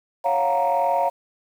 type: chord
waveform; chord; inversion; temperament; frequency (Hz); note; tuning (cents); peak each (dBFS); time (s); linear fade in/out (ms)
sine; Gb major seventh; second; equal; 554.4 / 698.5 / 740 / 932.3; Db5 / F5 / Gb5 / Bb5; 0 / 0 / 0 / 0; -23 / -21 / -27 / -21; 0.24-1.1; 20
effects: tanh soft clip ceiling -12 dBFS + 8-bit